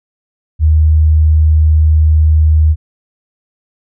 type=tone; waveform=sine; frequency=77.78 Hz; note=D#2; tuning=in tune; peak=-5 dBFS; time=0.59-2.76 s; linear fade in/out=50 ms; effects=none